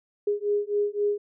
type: beating tone pair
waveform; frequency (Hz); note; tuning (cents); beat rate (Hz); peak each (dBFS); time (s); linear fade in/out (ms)
sine; 410 / 413.8; G#4 / G#4; -22 / -6; 3.8; -26; 0.27-1.18; 5
effects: none